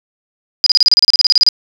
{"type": "tone bursts", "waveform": "sine", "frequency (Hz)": 4918, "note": "D#8", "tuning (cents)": -21, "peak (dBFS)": -5, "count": 16, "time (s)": [0.64, 1.488], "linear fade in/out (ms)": 0, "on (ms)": 23, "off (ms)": 32, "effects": []}